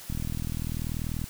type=click train; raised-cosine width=5 ms; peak=-20 dBFS; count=47; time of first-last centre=0.1-1.241 s; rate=40.3 Hz; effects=white hiss -45 dBFS RMS until 1.29 s